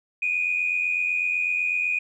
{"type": "tone pair together", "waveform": "sine", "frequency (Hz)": [2390, 2478], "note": ["D7", "D#7"], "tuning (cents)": [30, -8], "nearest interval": "minor second", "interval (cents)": 62, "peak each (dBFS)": [-28, -22], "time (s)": [0.22, 1.99], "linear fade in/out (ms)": 5, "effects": ["tanh soft clip ceiling -14 dBFS"]}